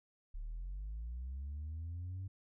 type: linear sweep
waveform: sine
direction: up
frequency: 34.65 to 96.5 Hz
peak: -38 dBFS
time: 0.34-2.28 s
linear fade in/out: 10 ms
effects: tanh soft clip ceiling -38 dBFS